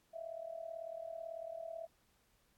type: tone with amplitude modulation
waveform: sine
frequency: 659.3 Hz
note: E5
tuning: in tune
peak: -39 dBFS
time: 0.13-1.87 s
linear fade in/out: 20 ms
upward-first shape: sine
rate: 38.1 Hz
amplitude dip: 80%
effects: pink hiss -74 dBFS RMS until 2.57 s + AAC 64 kbps